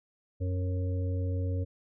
harmonic tone with a mistuned harmonic, 91.6 Hz, F#2, 17 cents flat, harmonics 1 / 3 / 5 / 6, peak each -28 / -40 / -42 / -44 dBFS, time 0.4-1.65 s, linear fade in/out 20 ms, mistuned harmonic 6, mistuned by -15 cents, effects none

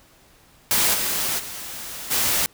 white noise with level steps, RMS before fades -19 / -24 / -34 / -21 dBFS, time 0.71-2.46 s, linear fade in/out 0 ms, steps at 0.93 / 1.38 / 2.1 s, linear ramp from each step 20 ms, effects pink hiss -54 dBFS RMS until 2.53 s

